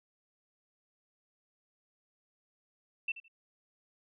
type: tone with echo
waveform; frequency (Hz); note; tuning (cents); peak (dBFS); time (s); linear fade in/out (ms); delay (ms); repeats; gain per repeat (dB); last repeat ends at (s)
sine; 2679; E7; +27; -30; 3.08-3.12; 5; 81; 2; -14; 3.282
effects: none